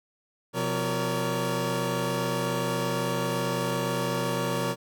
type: tone cluster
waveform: 25% pulse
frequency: 127.3 / 177 / 465.4 / 569 Hz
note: C3 / F3 / A#4 / C#5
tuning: -47 / +23 / -3 / +45 cents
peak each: -28 dBFS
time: 0.53-4.76 s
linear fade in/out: 50 ms
effects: none